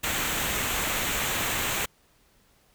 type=noise with comb filter; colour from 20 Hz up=pink; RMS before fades=-28 dBFS; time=0.03-1.86 s; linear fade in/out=10 ms; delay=0.2 ms; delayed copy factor=-0.55; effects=pink hiss -63 dBFS RMS until 2.74 s